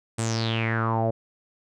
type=tone with low-pass filter sweep; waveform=sawtooth; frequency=113.3 Hz; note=A#2; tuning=49 cents flat; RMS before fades=-25 dBFS; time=0.18-1.11 s; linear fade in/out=10 ms; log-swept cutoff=8800 to 570 Hz; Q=7; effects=none